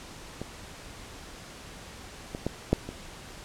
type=clicks; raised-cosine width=2 ms; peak=-21 / -20 / -14 / -7 / -22 dBFS; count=5; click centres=0.416 / 2.349 / 2.466 / 2.73 / 2.89 s; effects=pink hiss -45 dBFS RMS until 3.44 s + low-pass 9000 Hz 12 dB/octave